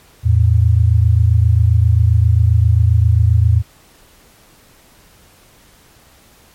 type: tone pair together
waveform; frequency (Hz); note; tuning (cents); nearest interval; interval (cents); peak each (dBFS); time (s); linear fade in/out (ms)
sine; 83.5 / 111.02; E2 / A2; +23 / +16; perfect fourth; 493; -11; 0.23-3.63; 50
effects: pink hiss -48 dBFS RMS until 6.54 s + MP3 64 kbps